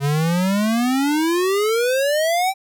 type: exponential sweep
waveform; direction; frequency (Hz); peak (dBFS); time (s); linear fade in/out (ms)
square; up; 137.9 to 784; -17; 0-2.54; 50
effects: none